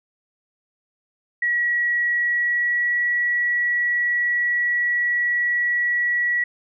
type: tone with pitch glide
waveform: sine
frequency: 1921 to 1933.2 Hz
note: B6 to B6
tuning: -48 to -38 cents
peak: -18 dBFS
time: 1.42-6.44 s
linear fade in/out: 5 ms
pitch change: +10 cents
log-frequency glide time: 2.12-3.01 s
effects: none